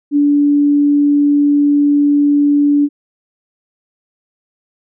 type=tone; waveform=sine; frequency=289.2 Hz; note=D4; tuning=27 cents flat; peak=-8 dBFS; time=0.11-2.89 s; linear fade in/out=50 ms; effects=none